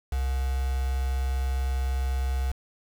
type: tone with quantisation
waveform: sine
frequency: 65.5 Hz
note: C2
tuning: 2 cents sharp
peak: -24 dBFS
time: 0.12-2.52 s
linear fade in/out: 5 ms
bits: 6
effects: none